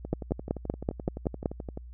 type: two click trains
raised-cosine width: 2 ms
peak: -13 / -23 dBFS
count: 8 / 21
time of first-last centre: 0.13-1.458 / 0.05-1.774 s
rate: 5.27 / 11.6 Hz
effects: added 60 Hz sine -42 dBFS peak until 1.93 s